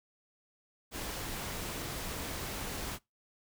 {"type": "noise", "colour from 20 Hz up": "pink", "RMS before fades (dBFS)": -39, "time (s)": [0.91, 2.99], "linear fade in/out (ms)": 50, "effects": ["noise-tail reverb RT60 0.2 s tail -23 dB re dry"]}